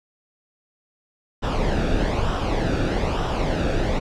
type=noise with flanger; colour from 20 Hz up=brown; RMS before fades=-22 dBFS; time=1.42-4 s; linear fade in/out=20 ms; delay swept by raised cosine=0.45 to 0.99 ms; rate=1.1 Hz; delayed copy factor=-0.6; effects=low-pass 5000 Hz 12 dB/octave